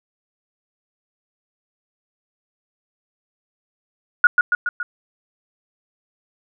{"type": "tone with echo", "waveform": "sine", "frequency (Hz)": 1444, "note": "F#6", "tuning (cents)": -43, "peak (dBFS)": -6, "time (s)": [4.24, 4.27], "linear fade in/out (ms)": 2, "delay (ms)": 140, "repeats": 4, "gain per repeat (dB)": -4, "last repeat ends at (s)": 4.83, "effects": []}